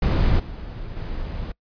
brown noise with level steps, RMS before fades -18 / -33 / -29 dBFS, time 0.02-1.52 s, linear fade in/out 5 ms, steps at 0.39 / 0.96 s, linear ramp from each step 10 ms, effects noise-tail reverb RT60 0.1 s tail -24 dB re dry + resampled to 11025 Hz

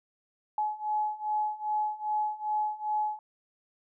sine beating tone pair, 848 / 850.5 Hz, G#5 / G#5, +36 / +41 cents, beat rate 2.5 Hz, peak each -32 / -30 dBFS, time 0.58-3.19 s, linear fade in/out 2 ms, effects none

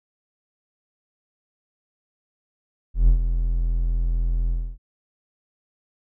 triangle tone with ADSR envelope, 42.1 Hz, E1, 37 cents sharp, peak -8 dBFS, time 2.94-4.78 s, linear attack 140 ms, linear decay 100 ms, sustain -9 dB, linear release 280 ms, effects none

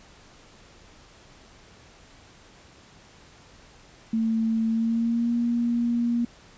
sine tone with pitch glide, 224.2 to 236.8 Hz, A3 to A#3, +33 to +27 cents, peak -21 dBFS, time 4.13-6.25 s, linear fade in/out 5 ms, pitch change +94 cents, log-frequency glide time 4.67-5.34 s, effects pink hiss -52 dBFS RMS until 6.57 s + resampled to 16000 Hz

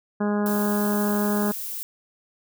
harmonic tone, 206.9 Hz, G#3, 6 cents flat, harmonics 1 / 2 / 3 / 4 / 5 / 6 / 7 / 8, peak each -22 / -28 / -32 / -34 / -36 / -38 / -39 / -40 dBFS, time 0.2-1.52 s, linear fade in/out 10 ms
violet noise, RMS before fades -32 dBFS, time 0.46-1.83 s, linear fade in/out 0 ms
effects none

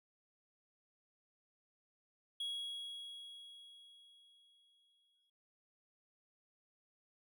triangle tone with exponential decay, 3322 Hz, G#7, in tune, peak -36 dBFS, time 2.4-5.3 s, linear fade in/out 5 ms, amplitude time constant 630 ms, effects none

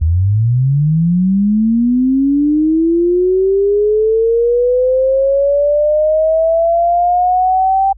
sine linear sweep, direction up, 75.1 to 784 Hz, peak -9 dBFS, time 0.01-7.93 s, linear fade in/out 10 ms, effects added 50 Hz sine -35 dBFS peak until 7.97 s

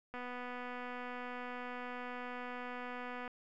click train, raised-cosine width 0.5 ms, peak -30 dBFS, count 776, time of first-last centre 0.14-3.278 s, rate 247 Hz, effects none

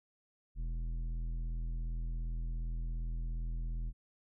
sine tone with tanh clipping, 41.34 Hz, E1, 6 cents sharp, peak -36 dBFS, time 0.55-3.93 s, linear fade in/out 50 ms, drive 10 dB, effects none

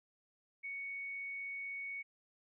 sine tone, 2226 Hz, C#7, 7 cents sharp, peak -40 dBFS, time 0.63-2.03 s, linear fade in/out 20 ms, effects none

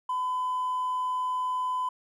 triangle tone with hard clipping, 1009 Hz, B5, 37 cents sharp, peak -26 dBFS, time 0.09-1.89 s, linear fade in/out 5 ms, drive 2 dB, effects none

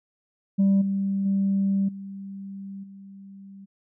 sine tone with level steps, 196 Hz, G3, in tune, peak -14 / -22 / -19 / -34 / -41 dBFS, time 0.58-3.66 s, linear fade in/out 20 ms, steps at 0.81 / 1.25 / 1.88 / 2.83 s, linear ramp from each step 10 ms, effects tanh soft clip ceiling -15 dBFS

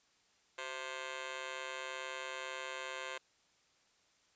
10% pulse tone with amplitude modulation, 523.3 Hz, C5, in tune, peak -28 dBFS, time 0.58-3.18 s, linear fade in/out 5 ms, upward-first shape sine, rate 142 Hz, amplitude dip 100%, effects white hiss -71 dBFS RMS until 4.35 s + resampled to 16000 Hz

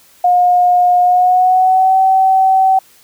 sine tone with pitch glide, 716 to 763 Hz, F5 to G5, +43 to -47 cents, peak -7 dBFS, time 0.24-2.79 s, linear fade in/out 5 ms, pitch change +110 cents, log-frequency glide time 1.01-1.98 s, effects white hiss -47 dBFS RMS until 3.03 s

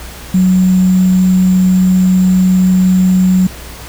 sine tone with sample-and-hold, 185 Hz, F#3, in tune, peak -6 dBFS, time 0.34-3.47 s, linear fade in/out 5 ms, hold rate 7350 Hz, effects added 60 Hz sine -31 dBFS peak until 3.88 s + pink hiss -31 dBFS RMS until 3.88 s

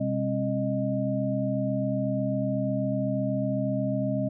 sine tone cluster, 126.4 / 200.3 / 268.4 / 618 Hz, B2 / G3 / C4 / D#5, +41 / +38 / +44 / -12 cents, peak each -30 dBFS, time 0-4.29 s, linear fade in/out 10 ms, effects none

